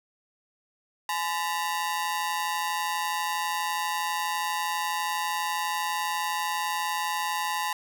sawtooth ring-modulated tone, 932.3 Hz, A#5, in tune, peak -20 dBFS, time 1.09-7.73 s, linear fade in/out 2 ms, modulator 86.1 Hz, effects none

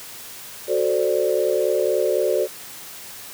sine chord, D dominant seventh, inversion first, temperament equal, 370 / 440 / 523.3 / 587.3 Hz, F#4 / A4 / C5 / D5, 0 / 0 / 0 / 0 cents, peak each -23 dBFS, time 0.67-2.48 s, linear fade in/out 50 ms, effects white hiss -38 dBFS RMS until 3.33 s + high-pass 60 Hz 12 dB/octave

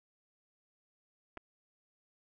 clicks, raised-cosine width 0.5 ms, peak -30 dBFS, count 2, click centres 1.372 / 1.375 s, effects none

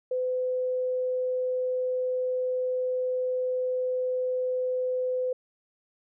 sine tone, 507 Hz, B4, 45 cents sharp, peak -25 dBFS, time 0.11-5.33 s, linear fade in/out 5 ms, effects none

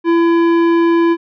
sine tone with tanh clipping, 336.3 Hz, E4, 35 cents sharp, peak -11 dBFS, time 0.04-1.17 s, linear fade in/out 50 ms, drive 14 dB, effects none

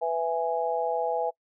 harmonic tone, 165.8 Hz, E3, 10 cents sharp, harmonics 3 / 4 / 5, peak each -29 / -29 / -29 dBFS, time 0.01-1.31 s, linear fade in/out 20 ms, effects noise-tail reverb RT60 0.1 s tail -25 dB re dry

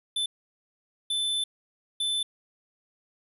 square tone bursts at uneven times, 3522 Hz, A7, 1 cent sharp, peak -26 dBFS, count 3, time 0.16-0.26 / 1.1-1.44 / 2-2.23 s, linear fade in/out 5 ms, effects resampled to 32000 Hz + 11-bit

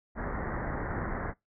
pink low-pass noise, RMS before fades -34 dBFS, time 0.15-1.34 s, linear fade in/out 50 ms, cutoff 2000 Hz, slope 96 dB/octave, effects noise-tail reverb RT60 0.2 s tail -24 dB re dry

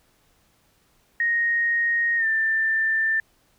sine tone with pitch glide, 1867 to 1781.7 Hz, A#6 to A6, +2 to +21 cents, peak -19 dBFS, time 1.2-3.2 s, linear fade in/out 2 ms, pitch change -81 cents, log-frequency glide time 2.17-2.26 s, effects pink hiss -63 dBFS RMS until 3.58 s

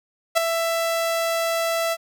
sawtooth tone with ADSR envelope, 664 Hz, E5, 12 cents sharp, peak -9 dBFS, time 0.35-1.97 s, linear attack 25 ms, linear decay 8 ms, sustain -8 dB, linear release 47 ms, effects none

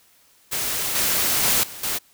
white noise with level steps, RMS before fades -25 / -21 / -19 / -37 / -25 dBFS, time 0.51-1.99 s, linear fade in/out 20 ms, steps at 0.95 / 1.43 / 1.63 / 1.83 s, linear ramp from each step 5 ms, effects white hiss -57 dBFS RMS until 2.13 s

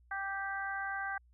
harmonic tone, 392 Hz, G4, in tune, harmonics 2 / 3 / 4 / 5, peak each -40 / -44 / -37 / -46 dBFS, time 0.11-1.18 s, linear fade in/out 5 ms, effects added 60 Hz sine -61 dBFS peak until 1.33 s

